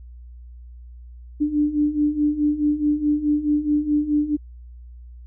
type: beating tone pair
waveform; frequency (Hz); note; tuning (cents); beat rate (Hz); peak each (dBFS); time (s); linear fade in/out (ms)
sine; 293.7 / 298.4; D4 / D4; 0 / +28; 4.7; -23 / -19; 1.4-4.37; 20
effects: added 60 Hz sine -38 dBFS peak until 5.26 s